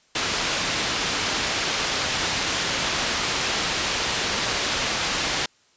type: low-pass noise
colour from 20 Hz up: white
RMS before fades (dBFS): -25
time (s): 0.15-5.46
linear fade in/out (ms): 5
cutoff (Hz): 4900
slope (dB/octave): 12
effects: white hiss -60 dBFS RMS until 5.76 s + resampled to 16000 Hz